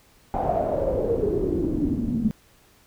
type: noise with low-pass filter sweep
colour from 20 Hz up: pink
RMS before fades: -24 dBFS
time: 0.34-2.31 s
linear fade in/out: 0 ms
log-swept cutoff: 790 to 210 Hz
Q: 9.6
effects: pink hiss -57 dBFS RMS until 2.86 s